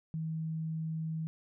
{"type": "tone", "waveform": "sine", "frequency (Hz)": 160, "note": "D#3", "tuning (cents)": 49, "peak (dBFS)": -33, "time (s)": [0.14, 1.27], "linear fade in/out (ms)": 0, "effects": []}